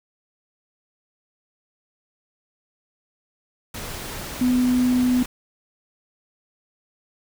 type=tone in noise; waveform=sine; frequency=250 Hz; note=B3; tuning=21 cents sharp; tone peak=-16 dBFS; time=4.41-5.23 s; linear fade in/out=5 ms; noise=pink; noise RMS=-33 dBFS; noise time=3.74-5.26 s; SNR=+14 dB; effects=none